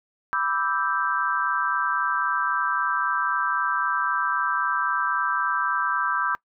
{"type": "chord", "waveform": "sine", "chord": "E minor seventh", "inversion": "second", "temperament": "equal", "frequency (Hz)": [987.8, 1174.7, 1318.5, 1568], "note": ["B5", "D6", "E6", "G6"], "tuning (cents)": [0, 0, 0, 0], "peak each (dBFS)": [-29, -27, -27, -26], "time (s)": [0.33, 6.35], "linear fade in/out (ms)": 0, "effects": ["noise-tail reverb RT60 0.1 s tail -22 dB re dry"]}